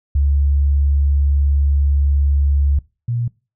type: tone pair in turn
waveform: sine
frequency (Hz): 70.7 / 118.9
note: C#2 / A#2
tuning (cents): +35 / +35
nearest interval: major sixth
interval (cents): 900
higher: second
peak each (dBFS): -12 / -17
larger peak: first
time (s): 0.15-2.79 / 3.08-3.28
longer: first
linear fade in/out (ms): 5
effects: noise-tail reverb RT60 0.3 s tail -22 dB re dry